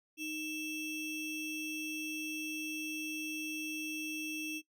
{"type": "ring-modulated tone", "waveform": "square", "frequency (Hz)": 1480, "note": "F#6", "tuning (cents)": 0, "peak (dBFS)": -35, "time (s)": [0.17, 4.62], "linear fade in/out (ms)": 50, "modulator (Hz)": 1170, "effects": ["noise-tail reverb RT60 0.1 s tail -18 dB re dry"]}